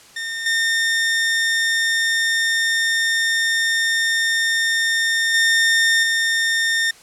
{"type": "tone with level steps", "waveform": "sawtooth", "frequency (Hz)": 1820, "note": "A#6", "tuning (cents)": -42, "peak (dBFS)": [-21, -13, -10, -13], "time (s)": [0.16, 6.91], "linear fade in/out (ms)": 5, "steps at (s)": [0.46, 5.34, 6.03], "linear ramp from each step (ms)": 2, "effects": ["white hiss -46 dBFS RMS until 7.02 s", "low-pass 9000 Hz 12 dB/octave"]}